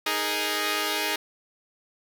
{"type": "chord", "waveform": "5% pulse", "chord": "D# suspended fourth", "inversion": "none", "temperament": "equal", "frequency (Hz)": [311.1, 415.3, 466.2], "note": ["D#4", "G#4", "A#4"], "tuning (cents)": [0, 0, 0], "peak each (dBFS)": [-18, -16, -22], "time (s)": [0.06, 1.16], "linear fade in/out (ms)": 5, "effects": []}